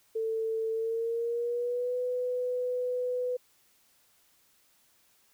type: tone with pitch glide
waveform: sine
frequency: 446.1 to 497.8 Hz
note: A4 to B4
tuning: +24 to +14 cents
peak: -28 dBFS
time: 0.15-3.37 s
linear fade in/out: 10 ms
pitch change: +190 cents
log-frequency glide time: 0.72-1.96 s
effects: white hiss -66 dBFS RMS until 5.33 s